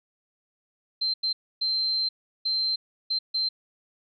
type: tone bursts at uneven times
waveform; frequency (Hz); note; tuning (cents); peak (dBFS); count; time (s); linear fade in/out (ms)
sine; 4124; C8; -26; -23; 6; 1.01-1.14 / 1.23-1.33 / 1.61-2.09 / 2.45-2.76 / 3.1-3.19 / 3.34-3.49; 10
effects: none